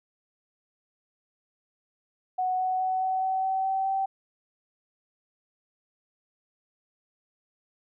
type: tone with pitch steps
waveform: sine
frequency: 740 / 744.7 / 749.5 / 754.2 / 759 / 763.9 / 768.8 / 773.7 Hz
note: F#5 / F#5 / F#5 / F#5 / F#5 / G5 / G5 / G5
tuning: 0 / +11 / +22 / +33 / +44 / -45 / -34 / -23 cents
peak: -24 dBFS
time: 2.38-4.06 s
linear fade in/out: 10 ms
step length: 210 ms
effects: none